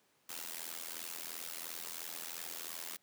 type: noise with amplitude modulation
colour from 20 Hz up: white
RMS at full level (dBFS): -40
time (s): 0.29-2.97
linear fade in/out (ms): 5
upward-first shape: sine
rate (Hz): 82.9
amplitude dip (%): 95
effects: pink hiss -72 dBFS RMS until 3.02 s + high-pass 200 Hz 12 dB/octave